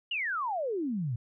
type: exponential sweep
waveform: sine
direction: down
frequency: 2961 to 110 Hz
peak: -29 dBFS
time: 0.11-1.16 s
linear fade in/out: 5 ms
effects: none